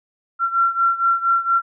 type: beating tone pair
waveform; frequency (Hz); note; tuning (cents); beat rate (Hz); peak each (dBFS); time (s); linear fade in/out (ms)
sine; 1362 / 1366.3; F6 / F6; -44 / -38; 4.3; -17 / -20; 0.39-1.62; 50
effects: none